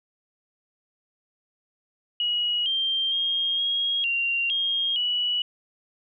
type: tone with pitch steps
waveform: sine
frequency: 2906 / 3170 / 3237 / 3277 / 2766 / 3239 / 2941 Hz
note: F#7 / G7 / G#7 / G#7 / F7 / G#7 / F#7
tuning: -32 / +19 / -45 / -24 / -17 / -44 / -11 cents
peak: -22 dBFS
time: 2.2-5.42 s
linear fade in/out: 2 ms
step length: 460 ms
effects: none